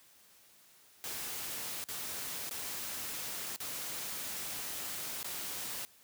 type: noise with dropouts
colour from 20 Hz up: white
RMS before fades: -40 dBFS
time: 1.04-5.85 s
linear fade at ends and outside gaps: 0 ms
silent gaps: 1.84-1.887 / 2.494-2.51 / 3.561-3.603 / 5.23-5.245 s
effects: white hiss -62 dBFS RMS until 6.03 s + high-pass 60 Hz 12 dB/octave